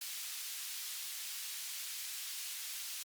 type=high-pass noise; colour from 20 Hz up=pink; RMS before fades=-43 dBFS; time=0.01-3.03 s; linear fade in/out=5 ms; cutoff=3200 Hz; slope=12 dB/octave; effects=Opus 48 kbps